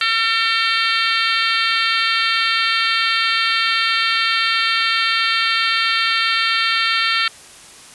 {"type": "harmonic tone", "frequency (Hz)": 452.3, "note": "A4", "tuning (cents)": 48, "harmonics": [3, 4, 5, 6, 7, 8, 9, 10], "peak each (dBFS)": [-21, -22, -23, -24, -24, -25, -26, -26], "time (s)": [0.01, 7.28], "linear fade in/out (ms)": 2, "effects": ["white hiss -41 dBFS RMS until 7.94 s", "resampled to 24000 Hz"]}